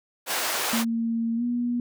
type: high-pass noise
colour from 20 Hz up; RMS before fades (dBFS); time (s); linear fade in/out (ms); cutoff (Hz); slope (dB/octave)
pink; -27; 0.26-0.85; 50; 620; 12
type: tone with pitch glide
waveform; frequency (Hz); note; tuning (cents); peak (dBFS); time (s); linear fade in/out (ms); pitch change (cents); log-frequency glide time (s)
sine; 229.4 to 241.4; A#3 to B3; -28 to -39; -23; 0.73-1.8; 2; +89; 1.36-1.43
effects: none